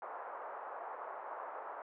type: band-pass noise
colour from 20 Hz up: white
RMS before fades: -45 dBFS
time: 0.02-1.82 s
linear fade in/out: 2 ms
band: 540 to 1200 Hz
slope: 24 dB/octave
effects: low-pass 2000 Hz 12 dB/octave